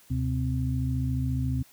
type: tone cluster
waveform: sine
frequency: 73.2 / 127.4 / 258 Hz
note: D2 / C3 / C4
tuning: -5 / -46 / -24 cents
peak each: -30 / -27 / -32 dBFS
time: 0.1-1.63 s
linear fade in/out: 10 ms
effects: white hiss -57 dBFS RMS until 1.72 s